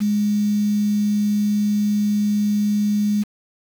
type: tone with quantisation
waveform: sine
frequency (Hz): 207.7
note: G#3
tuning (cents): 0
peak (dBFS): -16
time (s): 0-3.24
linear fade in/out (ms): 20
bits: 6
effects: none